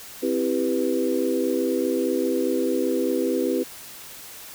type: chord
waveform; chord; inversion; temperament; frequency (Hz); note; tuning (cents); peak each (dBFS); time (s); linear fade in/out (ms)
sine; C major seventh; none; equal with one note detuned; 261.6 / 329.6 / 394.5 / 493.9; C4 / E4 / G4 / B4; 0 / 0 / +11 / 0; -26; 0.22-3.64; 20
effects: white hiss -41 dBFS RMS until 4.54 s